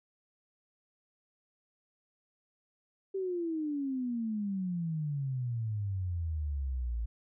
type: exponential sweep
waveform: sine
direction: down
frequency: 392 to 55 Hz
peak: -31 dBFS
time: 3.14-7.06 s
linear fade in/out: 10 ms
effects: none